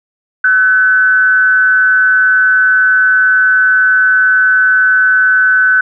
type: tone with frequency modulation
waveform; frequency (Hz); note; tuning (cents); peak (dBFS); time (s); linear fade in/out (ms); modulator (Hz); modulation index
sine; 1510; F#6; +35; -6; 0.44-5.81; 5; 191; 0.37
effects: none